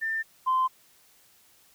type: tone pair in turn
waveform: sine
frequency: 1792 / 1035.7 Hz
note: A6 / C6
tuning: +31 / -18 cents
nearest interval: major sixth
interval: 949 cents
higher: first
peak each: -26 / -20 dBFS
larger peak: second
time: 0.01-0.23 / 0.46-0.68 s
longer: neither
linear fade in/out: 20 ms
effects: tanh soft clip ceiling -17 dBFS + white hiss -60 dBFS RMS until 1.74 s